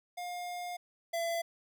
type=tone pair in turn; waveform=square; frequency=710 / 673.9 Hz; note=F5 / E5; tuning=+28 / +38 cents; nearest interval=minor second; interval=90 cents; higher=first; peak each=-38 / -32 dBFS; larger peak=second; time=0.17-0.77 / 1.13-1.42 s; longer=first; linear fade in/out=10 ms; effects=none